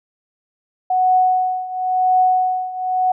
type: tone with tremolo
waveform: sine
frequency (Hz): 740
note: F#5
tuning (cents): 0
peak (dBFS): -10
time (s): 0.9-3.12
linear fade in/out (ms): 5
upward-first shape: triangle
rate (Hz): 0.96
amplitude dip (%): 85
effects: none